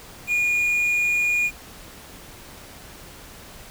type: tone with quantisation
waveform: triangle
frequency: 2436 Hz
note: D#7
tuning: 37 cents flat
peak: -17 dBFS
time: 0.27-1.51 s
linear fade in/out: 50 ms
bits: 7
effects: pink hiss -43 dBFS RMS until 3.7 s